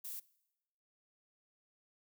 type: noise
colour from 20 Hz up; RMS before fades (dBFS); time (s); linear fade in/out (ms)
violet; -44; 0.04-0.2; 10
effects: noise-tail reverb RT60 0.9 s tail -22 dB re dry